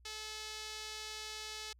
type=tone with band-pass filter; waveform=sawtooth; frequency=431.6 Hz; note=A4; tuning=33 cents flat; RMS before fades=-45 dBFS; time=0.05-1.73 s; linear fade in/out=5 ms; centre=4600 Hz; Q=1.3; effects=added 60 Hz sine -60 dBFS peak until 1.79 s